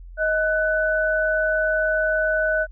sine tone pair together, 628.2 / 1495 Hz, D#5 / F#6, +16 / +17 cents, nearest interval octave + minor third, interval 1501 cents, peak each -21 dBFS, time 0.17-2.67 s, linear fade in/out 50 ms, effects added 43 Hz sine -37 dBFS peak until 2.71 s

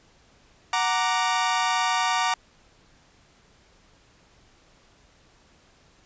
sawtooth chord, Gb augmented, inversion none, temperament equal, 740 / 932.3 / 1174.7 Hz, Gb5 / Bb5 / D6, 0 / 0 / 0 cents, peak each -23 / -21 / -23 dBFS, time 0.73-2.34 s, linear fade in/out 2 ms, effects pink hiss -58 dBFS RMS until 6.05 s + resampled to 16000 Hz

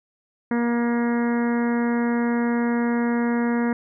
harmonic tone, 237 Hz, A#3, 29 cents sharp, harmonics 1 / 2 / 3 / 4 / 5 / 6 / 7 / 8 / 9, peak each -20 / -28 / -35 / -33 / -39 / -37 / -36 / -37 / -42 dBFS, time 0.51-3.73 s, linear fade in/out 2 ms, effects none

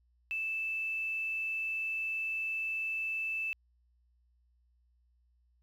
sine tone with quantisation, 2637 Hz, E7, in tune, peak -32 dBFS, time 0.31-3.53 s, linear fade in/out 0 ms, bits 10, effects added 60 Hz sine -67 dBFS peak until 5.62 s

